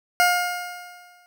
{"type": "tone with exponential decay", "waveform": "20% pulse", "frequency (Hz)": 712, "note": "F5", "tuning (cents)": 33, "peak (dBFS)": -9, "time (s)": [0.2, 1.26], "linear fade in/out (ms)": 0, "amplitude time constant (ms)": 230, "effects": []}